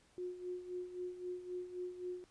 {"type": "tone with tremolo", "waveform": "sine", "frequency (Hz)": 360.6, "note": "F#4", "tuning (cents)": -45, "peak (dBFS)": -38, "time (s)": [0.18, 2.24], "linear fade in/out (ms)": 0, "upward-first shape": "sine", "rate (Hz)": 3.8, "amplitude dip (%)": 70, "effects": ["pink hiss -69 dBFS RMS until 2.3 s", "resampled to 22050 Hz"]}